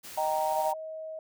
white noise, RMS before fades -44 dBFS, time 0.03-0.73 s, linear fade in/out 20 ms
sine chord, Eb major, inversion none, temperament just, 622.3 / 777.8 / 933.4 Hz, Eb5 / G5 / Bb5, 0 / -14 / +2 cents, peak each -30 dBFS, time 0.17-0.74 s, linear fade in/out 10 ms
sine tone, 634 Hz, D#5, 32 cents sharp, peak -36 dBFS, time 0.52-1.19 s, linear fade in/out 2 ms
effects none

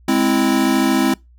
square chord, Ab augmented, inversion none, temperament equal, 207.7 / 261.6 / 329.6 Hz, Ab3 / C4 / E4, 0 / 0 / 0 cents, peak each -21 / -17 / -19 dBFS, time 0.08-1.14 s, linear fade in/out 5 ms, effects noise-tail reverb RT60 0.2 s tail -24 dB re dry + added 60 Hz sine -45 dBFS peak until 1.38 s

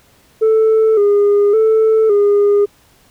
sine tone with vibrato, 424.1 Hz, G#4, 36 cents sharp, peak -6 dBFS, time 0.41-2.66 s, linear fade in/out 20 ms, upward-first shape square, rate 0.89 Hz, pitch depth 66 cents each way, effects tanh soft clip ceiling -7 dBFS + pink hiss -51 dBFS RMS until 3.1 s

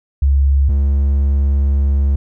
sine / triangle tone pair in turn, 69.1 / 69.58 Hz, C#2 / C#2, -5 / +7 cents, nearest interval unison, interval 12 cents, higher second, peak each -9 dBFS, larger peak neither, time 0.22-0.69 / 0.69-2.16 s, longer second, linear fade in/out 5 ms, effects none

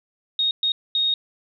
sine tone bursts at uneven times, 3729 Hz, A#7, in tune, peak -18 dBFS, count 3, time 0.39-0.51 / 0.63-0.72 / 0.95-1.14 s, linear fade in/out 2 ms, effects none

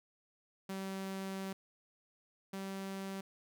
sawtooth tone pair in turn, 192.5 / 193.73 Hz, G3 / G3, -31 / -20 cents, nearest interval unison, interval 11 cents, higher second, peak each -35 / -36 dBFS, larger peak first, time 0.69-1.53 / 2.53-3.21 s, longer first, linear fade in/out 5 ms, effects none

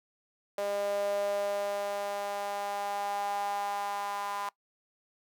sawtooth tone with high-pass filter sweep, 202.1 Hz, G#3, 47 cents flat, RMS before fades -33 dBFS, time 0.58-4.49 s, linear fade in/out 2 ms, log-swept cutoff 560 to 930 Hz, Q 6.8, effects noise-tail reverb RT60 0.1 s tail -21 dB re dry

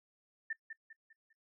sine tone with echo, 1788 Hz, A6, 27 cents sharp, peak -35 dBFS, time 0.5-0.53 s, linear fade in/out 5 ms, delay 200 ms, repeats 4, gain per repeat -8 dB, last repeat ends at 1.33 s, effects noise-tail reverb RT60 0.1 s tail -21 dB re dry

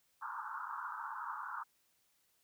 pink band-pass noise, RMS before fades -43 dBFS, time 0.21-1.64 s, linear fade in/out 20 ms, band 880 to 1500 Hz, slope 96 dB/octave, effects white hiss -75 dBFS RMS until 2.43 s

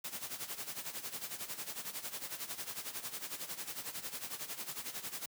white noise with tremolo, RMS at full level -40 dBFS, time 0.04-5.26 s, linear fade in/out 5 ms, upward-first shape sine, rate 11 Hz, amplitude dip 75%, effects high-pass 100 Hz 12 dB/octave

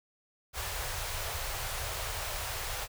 pink band-stop noise, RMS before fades -36 dBFS, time 0.53-2.88 s, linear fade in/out 50 ms, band 110 to 510 Hz, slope 24 dB/octave, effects none

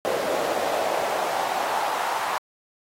brown noise with high-pass filter sweep, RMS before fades -26 dBFS, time 0.05-2.38 s, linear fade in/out 0 ms, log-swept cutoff 530 to 950 Hz, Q 3.3, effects AAC 48 kbps

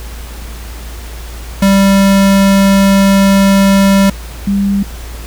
square / sine tone pair in turn, 196 / 198.85 Hz, G3 / G3, 0 / +25 cents, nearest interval unison, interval 25 cents, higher second, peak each -6 / -9 dBFS, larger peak first, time 1.62-4.1 / 4.47-4.83 s, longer first, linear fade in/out 5 ms, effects added 57 Hz sine -24 dBFS peak until 5.26 s + pink hiss -32 dBFS RMS until 5.26 s

